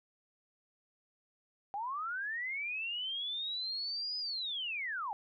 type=linear two-way sweep; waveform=sine; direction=up then down; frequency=775 to 5020 to 775 Hz; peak=-35 dBFS; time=1.74-5.13 s; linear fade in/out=0 ms; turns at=4.18 s; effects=none